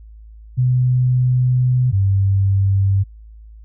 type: tone pair in turn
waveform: sine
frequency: 126.1 / 97.75 Hz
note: B2 / G2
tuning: +36 / -4 cents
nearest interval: major third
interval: 440 cents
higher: first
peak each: -12 dBFS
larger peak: neither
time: 0.57-1.92 / 1.92-3.04 s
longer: first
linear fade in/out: 20 ms
effects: added 54 Hz sine -37 dBFS peak until 3.64 s